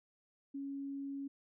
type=tone; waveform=sine; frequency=277.2 Hz; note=C#4; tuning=in tune; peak=-39 dBFS; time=0.54-1.28 s; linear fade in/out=10 ms; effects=none